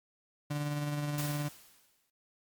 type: tone with tremolo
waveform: 35% pulse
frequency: 146.83 Hz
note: D3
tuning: in tune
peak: -29 dBFS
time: 0.5-1.49 s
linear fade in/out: 10 ms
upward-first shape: sine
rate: 19 Hz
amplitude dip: 30%
type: noise with exponential decay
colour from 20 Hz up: white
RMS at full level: -38 dBFS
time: 1.18-2.1 s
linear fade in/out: 2 ms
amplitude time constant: 200 ms
effects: MP3 96 kbps